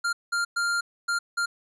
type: tone bursts at uneven times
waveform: square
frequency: 1396.9 Hz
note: F6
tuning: in tune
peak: -24 dBFS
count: 5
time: 0.04-0.13 / 0.32-0.45 / 0.56-0.81 / 1.08-1.19 / 1.37-1.46 s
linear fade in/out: 10 ms
effects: resampled to 22050 Hz